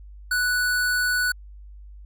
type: tone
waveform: square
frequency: 1480 Hz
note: F#6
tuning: in tune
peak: -21 dBFS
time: 0.31-1.32 s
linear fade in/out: 5 ms
effects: added 50 Hz sine -40 dBFS peak until 2.05 s